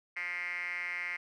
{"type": "tone with band-pass filter", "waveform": "5% pulse", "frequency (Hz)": 176.4, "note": "F3", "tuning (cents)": 18, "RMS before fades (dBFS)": -37, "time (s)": [0.16, 1.17], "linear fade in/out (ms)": 10, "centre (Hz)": 2100, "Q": 9.1, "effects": []}